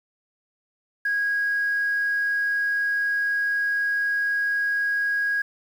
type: tone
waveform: sine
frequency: 1646 Hz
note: G#6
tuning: 16 cents flat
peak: -20 dBFS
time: 1.05-5.42 s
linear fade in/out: 5 ms
effects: tanh soft clip ceiling -16 dBFS + 8-bit